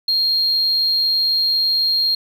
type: tone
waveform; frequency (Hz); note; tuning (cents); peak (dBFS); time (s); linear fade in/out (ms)
sine; 4226; C8; +16; -13; 0.08-2.15; 5
effects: tanh soft clip ceiling -12 dBFS + 8-bit